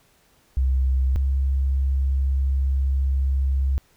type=tone pair in turn; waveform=sine; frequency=65.41 / 67.33 Hz; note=C2 / C#2; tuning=0 / -50 cents; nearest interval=minor second; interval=50 cents; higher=second; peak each=-17 / -18 dBFS; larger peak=first; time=0.57-1.16 / 1.16-3.78 s; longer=second; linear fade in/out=0 ms; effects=pink hiss -60 dBFS RMS until 3.96 s